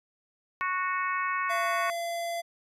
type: harmonic tone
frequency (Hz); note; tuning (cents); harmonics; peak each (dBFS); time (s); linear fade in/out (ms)
368.5; F#4; -7; 3 / 4 / 5 / 6 / 7; -29 / -35 / -34 / -36 / -41; 0.61-1.9; 0
type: tone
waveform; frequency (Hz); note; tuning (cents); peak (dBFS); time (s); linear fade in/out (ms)
square; 682; F5; -41; -31; 1.49-2.42; 20
effects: resampled to 32000 Hz